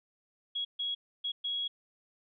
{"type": "tone bursts at uneven times", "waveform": "sine", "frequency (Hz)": 3322, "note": "G#7", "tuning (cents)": 0, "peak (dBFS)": -31, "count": 4, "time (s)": [[0.55, 0.65], [0.79, 0.95], [1.24, 1.32], [1.44, 1.68]], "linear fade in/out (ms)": 10, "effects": []}